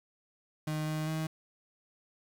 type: tone with pitch steps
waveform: 35% pulse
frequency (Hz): 154.2 / 155.2 / 158.1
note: D#3 / D#3 / D#3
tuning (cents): -15 / -4 / +28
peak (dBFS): -30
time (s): 0.67-1.27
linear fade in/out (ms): 5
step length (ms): 200
effects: 10-bit